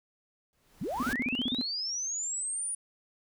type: noise with exponential growth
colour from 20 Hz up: pink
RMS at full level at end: -36 dBFS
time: 0.53-1.13 s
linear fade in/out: 0 ms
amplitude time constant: 130 ms
type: linear sweep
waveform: sine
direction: up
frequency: 126.5 to 9700 Hz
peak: -31 dBFS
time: 0.81-2.75 s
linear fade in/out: 5 ms
type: tone bursts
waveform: sine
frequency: 249 Hz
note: B3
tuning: 14 cents sharp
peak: -28 dBFS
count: 10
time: 1-1.612 s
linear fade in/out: 0 ms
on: 27 ms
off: 38 ms
effects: none